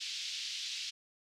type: band-pass noise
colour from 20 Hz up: pink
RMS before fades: -40 dBFS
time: 0-0.91 s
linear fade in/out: 20 ms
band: 3000 to 5400 Hz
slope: 24 dB/octave
effects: none